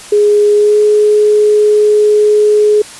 sine tone with pitch glide, 415.3 to 420.9 Hz, G#4 to G#4, 0 to +23 cents, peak -5 dBFS, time 0.12-2.82 s, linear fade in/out 5 ms, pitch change +23 cents, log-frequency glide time 0.55-0.79 s, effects white hiss -31 dBFS RMS until 2.99 s + resampled to 24000 Hz

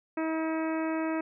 harmonic tone, 320 Hz, D#4, 49 cents sharp, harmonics 1 / 2 / 3 / 4 / 5 / 6 / 7 / 8, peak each -29 / -35 / -39 / -41 / -43 / -45 / -46 / -47 dBFS, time 0.17-1.21 s, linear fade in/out 5 ms, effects none

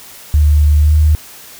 sine tone with pitch glide, 74.5 to 76.68 Hz, D2 to D#2, +25 to -25 cents, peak -6 dBFS, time 0.34-1.15 s, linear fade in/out 0 ms, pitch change +50 cents, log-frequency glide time 0.82-0.93 s, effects white hiss -36 dBFS RMS until 1.59 s

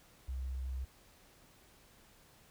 sine tone, 64.9 Hz, C2, 13 cents flat, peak -36 dBFS, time 0.28-0.85 s, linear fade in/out 10 ms, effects pink hiss -63 dBFS RMS until 2.5 s

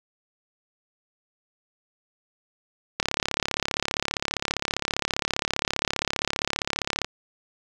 click train, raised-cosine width 0.2 ms, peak -6 dBFS, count 143, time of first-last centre 3-7.046 s, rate 35.1 Hz, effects none

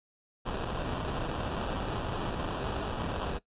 pink noise with sample-and-hold, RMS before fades -34 dBFS, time 0.45-3.39 s, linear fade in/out 20 ms, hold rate 2100 Hz, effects noise-tail reverb RT60 0.1 s tail -18 dB re dry + resampled to 8000 Hz

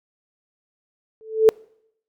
sine tone with exponential growth, 440 Hz, A4, in tune, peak -5 dBFS, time 1.21-1.49 s, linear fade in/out 0 ms, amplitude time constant 60 ms, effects noise-tail reverb RT60 0.7 s tail -26 dB re dry + MP3 96 kbps

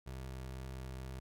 25% pulse tone with vibrato, 64.9 Hz, C2, 13 cents flat, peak -39 dBFS, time 0.06-1.2 s, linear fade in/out 10 ms, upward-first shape triangle, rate 2.1 Hz, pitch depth 9 cents each way, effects none

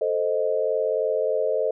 sine chord, A diminished, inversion none, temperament equal, 440 / 523.3 / 622.3 Hz, A4 / C5 / Eb5, 0 / 0 / 0 cents, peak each -25 dBFS, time 0.01-1.71 s, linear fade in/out 5 ms, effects none

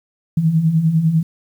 sine beating tone pair, 153.9 / 163.9 Hz, D#3 / E3, -19 / -10 cents, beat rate 10 Hz, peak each -20 / -13 dBFS, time 0.37-1.23 s, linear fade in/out 5 ms, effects 8-bit

